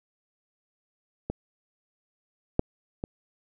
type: clicks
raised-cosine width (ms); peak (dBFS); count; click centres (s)
2; -16 / -7 / -18; 3; 1.3 / 2.594 / 3.039
effects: none